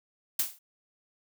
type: noise with exponential decay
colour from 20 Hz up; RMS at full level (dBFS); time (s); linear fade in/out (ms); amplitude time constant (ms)
blue; -23; 0.39-0.59; 5; 43
effects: none